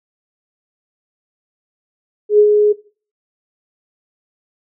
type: tone with ADSR envelope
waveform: sine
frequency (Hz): 418.4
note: G#4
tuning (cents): +13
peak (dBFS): -4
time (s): 2.29-2.73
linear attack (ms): 100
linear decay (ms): 78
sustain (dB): -4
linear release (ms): 15
effects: noise-tail reverb RT60 0.4 s tail -19 dB re dry